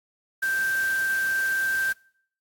sine tone in noise, 1568 Hz, G6, in tune, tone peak -22 dBFS, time 0.42-1.93 s, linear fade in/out 10 ms, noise white, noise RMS -38 dBFS, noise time 0.42-1.93 s, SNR +13 dB, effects noise-tail reverb RT60 0.6 s tail -24 dB re dry + AAC 64 kbps

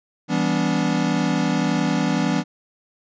square chord, E minor seventh, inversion none, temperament equal with one note detuned, 164.81 / 196 / 246.9 / 288.6 Hz, E3 / G3 / B3 / D4, 0 / 0 / 0 / -30 cents, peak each -25 dBFS, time 0.28-2.44 s, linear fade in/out 50 ms, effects resampled to 16000 Hz

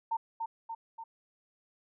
sine tone with echo, 909 Hz, A#5, 44 cents flat, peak -28 dBFS, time 0.11-0.17 s, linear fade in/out 10 ms, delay 290 ms, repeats 3, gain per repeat -4 dB, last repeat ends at 1.04 s, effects none

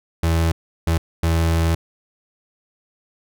35% pulse tone bursts at uneven times, 82.41 Hz, E2, in tune, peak -14 dBFS, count 3, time 0.23-0.52 / 0.87-0.98 / 1.23-1.75 s, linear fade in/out 5 ms, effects none

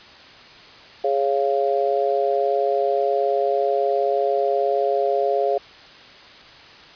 sine chord, Db major, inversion second, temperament just, 415.8 / 554.4 / 693 Hz, Ab4 / Db5 / F5, +2 / 0 / -14 cents, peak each -22 dBFS, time 1.04-5.58 s, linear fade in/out 5 ms, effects white hiss -44 dBFS RMS until 6.95 s + resampled to 11025 Hz

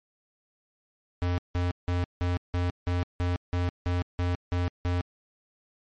square tone bursts, 88.6 Hz, F2, 25 cents sharp, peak -25 dBFS, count 12, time 1.22-5.01 s, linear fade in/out 0 ms, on 160 ms, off 170 ms, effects low-pass 4000 Hz 12 dB/octave + MP3 48 kbps

